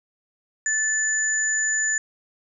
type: tone pair together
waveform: sine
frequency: 1747 / 6988 Hz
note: A6 / A8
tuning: -13 / -13 cents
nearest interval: 2 octaves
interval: 2400 cents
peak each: -23 / -23 dBFS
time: 0.66-1.98 s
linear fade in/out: 2 ms
effects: none